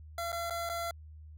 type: tone with dropouts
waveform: 25% pulse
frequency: 681 Hz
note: F5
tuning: 44 cents flat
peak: -30 dBFS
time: 0.18-0.91 s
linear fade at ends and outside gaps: 2 ms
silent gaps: 0.32-0.327 / 0.499-0.506 / 0.692-0.697 s
effects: added 77 Hz sine -47 dBFS peak until 1.37 s